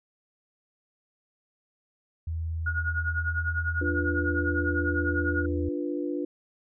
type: tone with pitch glide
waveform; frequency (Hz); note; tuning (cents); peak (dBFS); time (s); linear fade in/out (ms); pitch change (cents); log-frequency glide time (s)
sine; 81.5 to 82.26; E2 to E2; -19 to -3; -28; 2.27-5.69; 5; +16; 3.14-3.48
type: tone with tremolo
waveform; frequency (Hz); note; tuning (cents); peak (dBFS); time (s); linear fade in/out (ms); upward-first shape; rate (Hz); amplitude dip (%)
sine; 1441; F#6; -46; -24; 2.66-5.46; 5; triangle; 10; 95
type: chord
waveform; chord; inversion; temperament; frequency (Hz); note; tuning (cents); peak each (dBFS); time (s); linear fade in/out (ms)
sine; B diminished; first; equal; 293.7 / 349.2 / 493.9; D4 / F4 / B4; 0 / 0 / 0; -30 / -32 / -36; 3.81-6.25; 5
effects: none